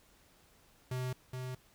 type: tone pair in turn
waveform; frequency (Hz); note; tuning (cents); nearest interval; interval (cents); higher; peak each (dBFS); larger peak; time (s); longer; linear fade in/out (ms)
square; 127.4 / 127.88; C3 / C3; -46 / -39; unison; 7; second; -35 / -39; first; 0.91-1.13 / 1.33-1.55; neither; 5
effects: pink hiss -65 dBFS RMS until 1.74 s